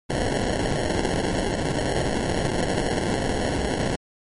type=noise with sample-and-hold; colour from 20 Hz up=white; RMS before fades=-24 dBFS; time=0.09-3.96 s; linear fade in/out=10 ms; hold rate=1225 Hz; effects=MP3 48 kbps